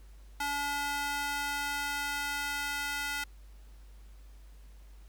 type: tone with high-pass filter sweep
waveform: square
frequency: 286.9 Hz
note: D4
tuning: 40 cents flat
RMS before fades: -34 dBFS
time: 0.4-3.24 s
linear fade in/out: 5 ms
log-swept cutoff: 970 to 1500 Hz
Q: 1.4
effects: added 50 Hz sine -49 dBFS peak until 5.08 s + pink hiss -65 dBFS RMS until 5.08 s